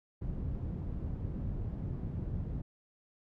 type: low-pass noise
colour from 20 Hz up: white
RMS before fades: -37 dBFS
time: 0.21-2.62 s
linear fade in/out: 10 ms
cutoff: 120 Hz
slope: 12 dB/octave
effects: none